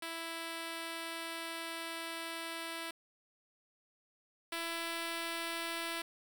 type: tone pair in turn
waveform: 5% pulse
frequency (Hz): 330.7 / 333.6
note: E4 / E4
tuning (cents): +6 / +21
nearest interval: unison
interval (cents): 15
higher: second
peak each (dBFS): -28 / -25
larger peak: second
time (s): 0.02-2.91 / 4.52-6.02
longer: first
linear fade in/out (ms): 5
effects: 10-bit